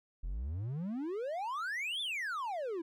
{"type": "exponential two-way sweep", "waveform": "triangle", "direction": "up then down", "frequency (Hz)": [38.89, 3598, 316.7], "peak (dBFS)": -33, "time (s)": [0.23, 2.82], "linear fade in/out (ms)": 10, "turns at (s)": 2.01, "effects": []}